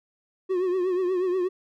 triangle tone with vibrato, 366.1 Hz, F#4, 18 cents flat, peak -20 dBFS, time 0.49-1.49 s, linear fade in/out 20 ms, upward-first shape triangle, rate 8.3 Hz, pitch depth 84 cents each way, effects none

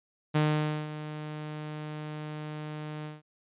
sawtooth tone with ADSR envelope, 152.2 Hz, D#3, 38 cents flat, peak -18 dBFS, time 0.34-3.22 s, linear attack 19 ms, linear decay 510 ms, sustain -14 dB, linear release 170 ms, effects resampled to 8000 Hz

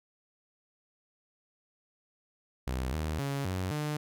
sawtooth tone with pitch steps, 64 / 77.8 / 139.4 / 92.9 / 150 Hz, C2 / D#2 / C#3 / F#2 / D3, -38 / 0 / +10 / +7 / +37 cents, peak -27 dBFS, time 2.67-3.97 s, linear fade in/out 5 ms, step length 260 ms, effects none

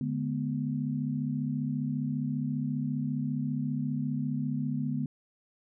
sine chord, G# diminished, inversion second, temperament equal with one note detuned, 146.83 / 212.1 / 246.9 Hz, D3 / G#3 / B3, 0 / +37 / 0 cents, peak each -32 / -35 / -32 dBFS, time 0.01-5.06 s, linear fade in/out 2 ms, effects none

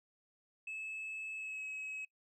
sine tone with pitch glide, 2600 to 2561 Hz, E7 to D#7, -24 to +49 cents, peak -38 dBFS, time 0.67-2.05 s, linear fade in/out 5 ms, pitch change -27 cents, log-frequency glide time 1.35-1.64 s, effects noise-tail reverb RT60 0.1 s tail -25 dB re dry + tanh soft clip ceiling -39 dBFS

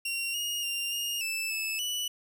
sawtooth tone with pitch steps, 2753 / 2863 / 2787 / 2840 / 2637 / 2617 / 2960 Hz, F7 / F7 / F7 / F7 / E7 / E7 / F#7, -25 / +42 / -4 / +28 / 0 / -13 / 0 cents, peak -27 dBFS, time 0.05-2.08 s, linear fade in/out 5 ms, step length 290 ms, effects none

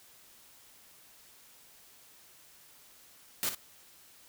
white noise with echo, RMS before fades -31 dBFS, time 3.43-3.49 s, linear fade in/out 0 ms, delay 58 ms, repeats 1, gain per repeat -9 dB, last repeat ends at 3.548 s, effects white hiss -58 dBFS RMS until 4.28 s

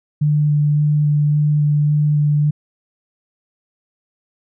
sine tone with vibrato, 148.5 Hz, D3, 20 cents sharp, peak -12 dBFS, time 0.21-2.51 s, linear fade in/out 10 ms, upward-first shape square, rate 1.8 Hz, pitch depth 8 cents each way, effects none

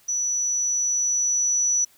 sine tone with level ramp, 5920 Hz, F#8, in tune, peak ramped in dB -22 to -18 dBFS, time 0.08-1.85 s, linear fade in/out 10 ms, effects white hiss -57 dBFS RMS until 1.97 s

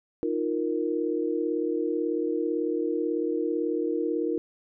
sine chord, Eb suspended second, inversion none, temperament equal, 311.1 / 349.2 / 466.2 Hz, Eb4 / F4 / Bb4, 0 / 0 / 0 cents, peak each -29 dBFS, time 0.23-4.38 s, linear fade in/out 0 ms, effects none

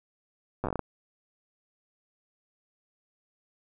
slowing click train, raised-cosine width 1 ms, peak -16 dBFS, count 9, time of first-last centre 0.64-0.793 s, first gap 8 ms, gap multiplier 1.24, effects none

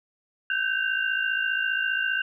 sine tone cluster, 1523 / 1578 / 2783 Hz, F#6 / G6 / F7, +50 / +11 / -7 cents, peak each -26 / -28 / -30 dBFS, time 0.5-2.22 s, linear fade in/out 2 ms, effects none

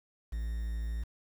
triangle tone with quantisation, 56.4 Hz, A1, 44 cents sharp, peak -30 dBFS, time 0.32-1.04 s, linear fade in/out 10 ms, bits 9, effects none

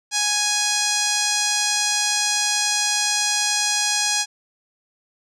5% pulse tone with low-pass filter, 830.6 Hz, G#5, in tune, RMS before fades -21 dBFS, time 0.11-4.26 s, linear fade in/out 50 ms, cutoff 6800 Hz, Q 1.7, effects none

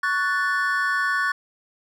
triangle chord, F# minor, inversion second, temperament equal with one note detuned, 1118.4 / 1480 / 1760 Hz, C#6 / F#6 / A6, +15 / 0 / 0 cents, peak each -24 / -22 / -23 dBFS, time 0.03-1.32 s, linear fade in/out 5 ms, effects none

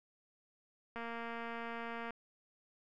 click train, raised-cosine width 0.5 ms, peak -29 dBFS, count 267, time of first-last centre 0.96-2.107 s, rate 232 Hz, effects none

